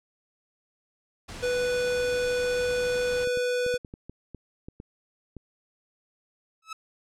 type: noise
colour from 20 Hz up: pink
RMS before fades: -40 dBFS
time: 1.28-3.25 s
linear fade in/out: 10 ms
type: tone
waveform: square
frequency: 493.9 Hz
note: B4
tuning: in tune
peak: -25 dBFS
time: 1.42-3.78 s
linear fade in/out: 20 ms
type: clicks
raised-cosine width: 3 ms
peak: -27 dBFS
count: 11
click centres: 3.273 / 3.373 / 3.664 / 3.741 / 3.848 / 3.939 / 4.096 / 4.347 / 4.685 / 4.801 / 5.367 s
type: tone with exponential growth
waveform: sawtooth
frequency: 1299 Hz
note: E6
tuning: 26 cents flat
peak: -27 dBFS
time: 6.62-6.73 s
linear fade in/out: 5 ms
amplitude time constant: 22 ms
effects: low-pass 8000 Hz 12 dB/octave